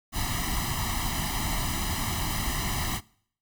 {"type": "noise with comb filter", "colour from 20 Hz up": "pink", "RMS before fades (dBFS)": -29, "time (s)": [0.12, 3.01], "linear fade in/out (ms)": 50, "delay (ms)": 1, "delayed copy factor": 0.95, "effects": ["noise-tail reverb RT60 0.6 s tail -23 dB re dry"]}